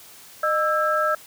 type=tone cluster; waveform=sine; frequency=613 / 1321 / 1620 Hz; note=D#5 / E6 / G#6; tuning=-26 / +3 / -43 cents; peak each=-23 / -21 / -27 dBFS; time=0.43-1.15 s; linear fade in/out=5 ms; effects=white hiss -46 dBFS RMS until 1.26 s + high-pass 60 Hz 12 dB/octave